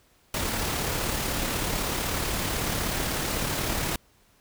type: noise with amplitude modulation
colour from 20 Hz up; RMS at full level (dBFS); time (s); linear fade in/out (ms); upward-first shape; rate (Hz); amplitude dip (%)
pink; -27; 0.34-3.96; 2; sine; 36.1; 30
effects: pink hiss -62 dBFS RMS until 4.4 s